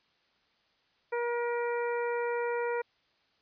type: harmonic tone with a mistuned harmonic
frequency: 476.4 Hz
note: A#4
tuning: 38 cents sharp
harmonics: 1 / 2 / 3 / 4 / 5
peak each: -30 / -36 / -40 / -42 / -44 dBFS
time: 1.12-2.82 s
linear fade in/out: 10 ms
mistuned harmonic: 5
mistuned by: -20 cents
effects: white hiss -70 dBFS RMS until 3.41 s + resampled to 11025 Hz